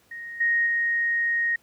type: tone with level steps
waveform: sine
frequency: 1868 Hz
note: A#6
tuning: 3 cents sharp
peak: -34 / -19 / -21 dBFS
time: 0.11-1.56 s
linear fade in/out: 5 ms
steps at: 0.4 / 0.66 s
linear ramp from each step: 10 ms
effects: pink hiss -61 dBFS RMS until 1.62 s + high-pass 80 Hz 12 dB/octave